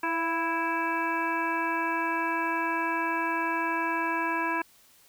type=harmonic tone with a mistuned harmonic; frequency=329.6 Hz; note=E4; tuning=in tune; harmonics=1 / 2 / 3 / 4 / 5 / 7 / 8; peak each=-33 / -38 / -29 / -40 / -32 / -37 / -38 dBFS; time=0.03-4.62 s; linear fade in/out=5 ms; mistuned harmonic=2; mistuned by=+43 cents; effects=white hiss -59 dBFS RMS until 5.08 s